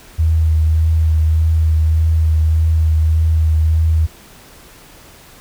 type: tone with vibrato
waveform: sine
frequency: 79.6 Hz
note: D#2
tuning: 40 cents sharp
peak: -10 dBFS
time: 0.18-4.07 s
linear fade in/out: 20 ms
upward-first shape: triangle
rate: 1.7 Hz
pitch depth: 23 cents each way
effects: pink hiss -42 dBFS RMS until 5.4 s